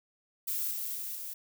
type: noise with level steps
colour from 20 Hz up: violet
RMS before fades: -33 / -36 / -38 / -40 dBFS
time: 0.47-1.34 s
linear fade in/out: 10 ms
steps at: 0.71 / 0.95 / 1.15 s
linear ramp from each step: 5 ms
effects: none